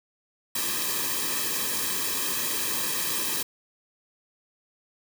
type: noise with comb filter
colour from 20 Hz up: white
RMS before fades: -28 dBFS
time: 0.55-3.43 s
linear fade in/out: 5 ms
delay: 1.4 ms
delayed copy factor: -1
effects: none